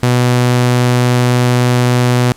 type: tone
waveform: sawtooth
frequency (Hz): 123.47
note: B2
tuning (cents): 0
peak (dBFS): -5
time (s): 0.03-2.32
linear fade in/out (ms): 0
effects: pink hiss -42 dBFS RMS until 2.36 s + low-pass 12000 Hz 12 dB/octave